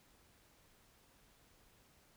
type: silence
effects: pink hiss -68 dBFS RMS until 2.16 s